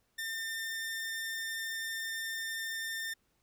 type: tone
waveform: sawtooth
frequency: 1803 Hz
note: A6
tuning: 42 cents sharp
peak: -32 dBFS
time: 0.18-3.14 s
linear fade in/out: 10 ms
effects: pink hiss -75 dBFS RMS until 3.42 s